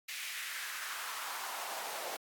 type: noise with high-pass filter sweep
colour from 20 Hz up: pink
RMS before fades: -41 dBFS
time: 0.08-2.17 s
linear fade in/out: 10 ms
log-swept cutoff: 2400 to 590 Hz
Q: 2.3
effects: AAC 64 kbps